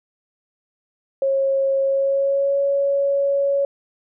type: tone with pitch glide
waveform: sine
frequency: 543 to 558.3 Hz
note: C#5 to C#5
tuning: -36 to +12 cents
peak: -16 dBFS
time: 1.22-3.65 s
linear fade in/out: 2 ms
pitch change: +48 cents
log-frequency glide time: 1.81-2.59 s
effects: none